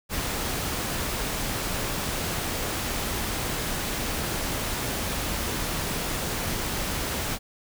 pink noise, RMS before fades -29 dBFS, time 0.09-7.39 s, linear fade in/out 50 ms, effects none

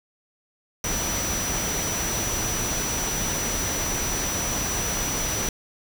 sine tone in noise, 5900 Hz, F#8, 6 cents flat, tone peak -28 dBFS, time 0.84-5.49 s, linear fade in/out 2 ms, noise pink, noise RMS -28 dBFS, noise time 0.84-5.49 s, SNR -3 dB, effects none

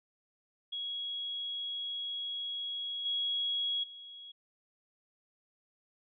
sine tone with level steps, 3322 Hz, G#7, in tune, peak -35 / -30 / -46 dBFS, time 0.72-4.32 s, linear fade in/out 10 ms, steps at 3.05 / 3.83 s, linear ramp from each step 10 ms, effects none

